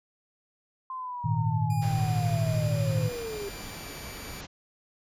sine linear sweep, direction down, 1046.5 to 393.4 Hz, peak -33 dBFS, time 0.9-3.49 s, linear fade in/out 2 ms
sine chord, Ab suspended second, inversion none, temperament equal, 103.83 / 116.54 / 155.56 Hz, Ab2 / Bb2 / Eb3, 0 / 0 / 0 cents, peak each -31 / -27 / -28 dBFS, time 1.24-3.09 s, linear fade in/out 10 ms
10% pulse tone with pitch glide, 2437 to 2315 Hz, D#7 to D7, -37 to -25 cents, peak -36 dBFS, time 1.7-4.41 s, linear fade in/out 2 ms, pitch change -88 cents, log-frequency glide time 2.97-3.89 s
pink low-pass noise, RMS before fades -41 dBFS, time 1.81-4.47 s, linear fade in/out 20 ms, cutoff 6900 Hz, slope 96 dB/octave
effects none

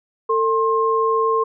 sine tone pair together, 448.8 / 1064 Hz, A4 / C6, +34 / +29 cents, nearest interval octave + minor third, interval 1495 cents, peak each -18 dBFS, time 0.29-1.44 s, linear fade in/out 10 ms, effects none

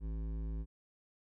sine tone with hard clipping, 54.3 Hz, A1, 22 cents flat, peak -38 dBFS, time 0-0.66 s, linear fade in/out 50 ms, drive 12 dB, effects none

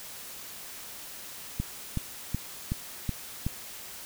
click train, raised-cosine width 5 ms, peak -16 dBFS, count 6, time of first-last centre 1.6-3.466 s, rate 2.68 Hz, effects white hiss -43 dBFS RMS until 4.05 s

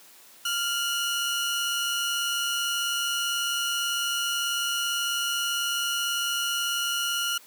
sawtooth tone pair together, 1396.9 / 2932 Hz, F6 / F#7, 0 / -16 cents, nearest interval octave + minor second, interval 1284 cents, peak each -25 dBFS, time 0.45-7.38 s, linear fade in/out 5 ms, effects white hiss -52 dBFS RMS until 7.46 s + high-pass 200 Hz 12 dB/octave

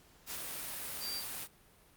sine tone in noise, 4700 Hz, D8, 1 cent sharp, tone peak -38 dBFS, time 0.99-1.24 s, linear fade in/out 50 ms, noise white, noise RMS -41 dBFS, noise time 0.26-1.48 s, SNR 0 dB, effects pink hiss -63 dBFS RMS until 1.96 s + Opus 48 kbps

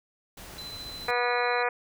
pink noise, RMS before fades -44 dBFS, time 0.37-1.11 s, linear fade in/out 5 ms
sine tone with tremolo, 4032 Hz, B7, 35 cents sharp, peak -37 dBFS, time 0.58-1.63 s, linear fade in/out 5 ms, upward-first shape sine, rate 14 Hz, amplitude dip 30%
harmonic tone, 243.4 Hz, B3, 25 cents flat, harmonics 2 / 3 / 4 / 5 / 6 / 7 / 8 / 9 / 10, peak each -29 / -31 / -32 / -33 / -34 / -34 / -35 / -36 / -36 dBFS, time 1.08-1.69 s, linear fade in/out 5 ms
effects none

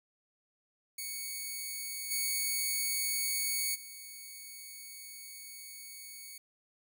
5% pulse tone with level steps, 2229 Hz, C#7, 9 cents sharp, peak -28 / -21 / -36 dBFS, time 0.98-6.38 s, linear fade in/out 5 ms, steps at 2.1 / 3.74 s, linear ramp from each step 20 ms, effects none

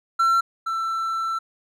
triangle tone pair in turn, 1351 / 1336.3 Hz, E6 / E6, +42 / +23 cents, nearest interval unison, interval 19 cents, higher first, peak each -14 / -21 dBFS, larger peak first, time 0.19-0.41 / 0.66-1.39 s, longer second, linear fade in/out 10 ms, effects none

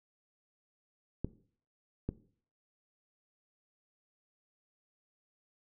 clicks, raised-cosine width 3 ms, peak -20 dBFS, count 2, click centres 1.246 / 2.09 s, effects noise-tail reverb RT60 0.5 s tail -17 dB re dry

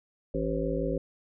harmonic tone with a mistuned harmonic, 55 Hz, A1, in tune, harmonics 1 / 3 / 5 / 7 / 9 / 10, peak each -34 / -34 / -34 / -34 / -34 / -34 dBFS, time 0.34-0.98 s, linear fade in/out 5 ms, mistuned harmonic 10, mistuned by -29 cents, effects none

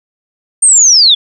sine linear sweep, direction down, 8810 to 3340 Hz, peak -3 dBFS, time 0.62-1.15 s, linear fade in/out 10 ms, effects none

